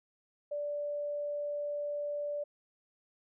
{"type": "tone", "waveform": "sine", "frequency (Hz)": 584, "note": "D5", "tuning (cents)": -10, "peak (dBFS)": -33, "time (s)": [0.51, 2.44], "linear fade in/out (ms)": 10, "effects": []}